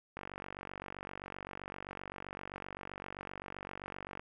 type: click train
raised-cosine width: 0.5 ms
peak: -27 dBFS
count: 193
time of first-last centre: 0.17-4.195 s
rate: 47.7 Hz
effects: none